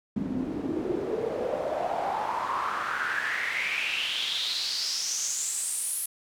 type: noise with band-pass filter sweep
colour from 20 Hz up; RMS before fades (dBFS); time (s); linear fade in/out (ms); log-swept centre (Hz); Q
pink; -30; 0.16-6.06; 5; 220 to 11000; 5.6
effects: none